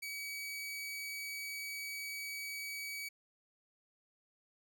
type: tone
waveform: sawtooth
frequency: 2274 Hz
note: C#7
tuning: 44 cents sharp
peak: -37 dBFS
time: 0.02-3.09 s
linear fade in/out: 10 ms
effects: none